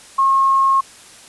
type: tone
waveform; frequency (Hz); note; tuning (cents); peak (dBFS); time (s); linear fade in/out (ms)
sine; 1081; C#6; -44; -11; 0.18-0.81; 10
effects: white hiss -42 dBFS RMS until 1.28 s + resampled to 24000 Hz